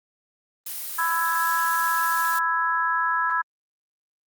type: noise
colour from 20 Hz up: blue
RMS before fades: -32 dBFS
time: 0.66-2.39 s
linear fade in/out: 5 ms
type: chord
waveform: sine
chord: E major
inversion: second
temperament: equal with one note detuned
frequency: 1000.4 / 1318.5 / 1661.2 Hz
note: B5 / E6 / G#6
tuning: +22 / 0 / 0 cents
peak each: -25 dBFS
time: 0.98-3.42 s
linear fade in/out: 10 ms
effects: Opus 24 kbps